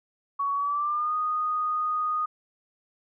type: tone with pitch glide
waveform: sine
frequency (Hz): 1122 to 1237.8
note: C#6 to D#6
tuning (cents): +21 to -9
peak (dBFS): -24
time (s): 0.39-2.26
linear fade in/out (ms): 10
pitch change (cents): +170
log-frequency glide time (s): 0.54-1.15
effects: none